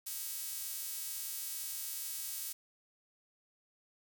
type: tone with high-pass filter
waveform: sawtooth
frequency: 322.2 Hz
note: E4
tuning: 39 cents flat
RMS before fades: -41 dBFS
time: 0.06-2.53 s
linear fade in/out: 10 ms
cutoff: 9000 Hz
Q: 0.57
effects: none